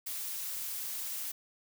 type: noise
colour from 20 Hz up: blue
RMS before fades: -38 dBFS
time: 0.06-1.32 s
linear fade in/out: 10 ms
effects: none